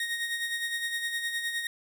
30% pulse tone with tremolo, 1864.7 Hz, A#6, in tune, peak -25 dBFS, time 0-1.67 s, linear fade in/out 2 ms, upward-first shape sine, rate 9.7 Hz, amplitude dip 50%, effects none

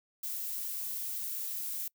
violet noise, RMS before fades -37 dBFS, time 0.23-1.88 s, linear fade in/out 5 ms, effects noise-tail reverb RT60 0.1 s tail -25 dB re dry

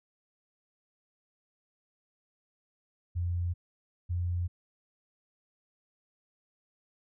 sine tone pair in turn, 87.31 / 87.87 Hz, F2 / F2, 0 / +11 cents, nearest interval unison, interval 11 cents, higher second, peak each -28 dBFS, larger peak neither, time 3.15-3.54 / 4.09-4.48 s, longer neither, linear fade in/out 20 ms, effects none

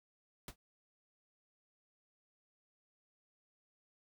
pink noise with exponential decay, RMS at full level -41 dBFS, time 0.48-0.56 s, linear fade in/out 2 ms, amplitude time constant 17 ms, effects none

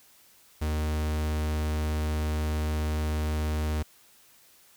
45% pulse tone, 76.7 Hz, D#2, 24 cents flat, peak -26 dBFS, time 0.61-3.83 s, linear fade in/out 10 ms, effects white hiss -58 dBFS RMS until 4.76 s

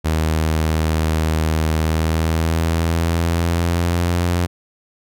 sawtooth tone with pitch glide, 79.1 to 87.26 Hz, D#2 to F2, +29 to -1 cents, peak -12 dBFS, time 0.04-4.47 s, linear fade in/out 20 ms, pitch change +170 cents, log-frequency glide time 1.78-4.19 s, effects none

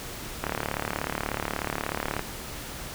click train, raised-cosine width 0.5 ms, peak -12 dBFS, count 65, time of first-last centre 0.44-2.193 s, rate 36.5 Hz, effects pink hiss -38 dBFS RMS until 2.94 s

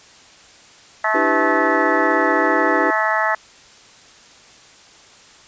harmonic tone, 216.8 Hz, A3, 25 cents flat, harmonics 3 / 4 / 5 / 6 / 7 / 8 / 9, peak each -23 / -22 / -25 / -23 / -31 / -22 / -24 dBFS, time 1.04-3.35 s, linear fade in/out 5 ms
triangle chord, E minor seventh, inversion third, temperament equal with one note detuned, 293.7 / 329.6 / 392 / 502.2 Hz, D4 / E4 / G4 / B4, 0 / 0 / 0 / +29 cents, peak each -22 dBFS, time 1.14-2.91 s, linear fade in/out 10 ms
effects white hiss -46 dBFS RMS until 5.47 s + resampled to 16000 Hz

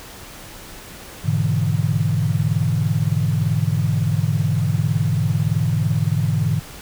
sine chord, E dominant seventh, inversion first, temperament equal, 103.83 / 123.47 / 146.83 / 164.81 Hz, G#2 / B2 / D3 / E3, 0 / 0 / 0 / 0 cents, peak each -21 / -23 / -21 / -23 dBFS, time 1.24-6.6 s, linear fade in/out 20 ms, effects pink hiss -38 dBFS RMS until 6.81 s

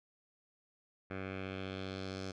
10% pulse tone with low-pass filter sweep, 95.3 Hz, G2, 48 cents flat, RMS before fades -42 dBFS, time 1.1-2.32 s, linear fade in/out 10 ms, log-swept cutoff 2000 to 5600 Hz, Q 2.2, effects none

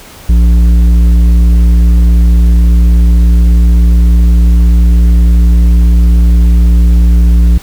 sine tone with tanh clipping, 58.27 Hz, A#1, in tune, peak -4 dBFS, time 0.29-7.58 s, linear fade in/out 5 ms, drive 9 dB, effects pink hiss -33 dBFS RMS until 7.62 s

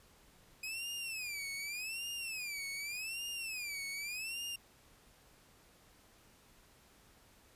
sawtooth tone with vibrato, 2500 Hz, D#7, 8 cents sharp, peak -36 dBFS, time 0.63-4.56 s, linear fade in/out 5 ms, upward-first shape sine, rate 0.85 Hz, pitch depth 210 cents each way, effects pink hiss -64 dBFS RMS until 7.55 s + resampled to 32000 Hz

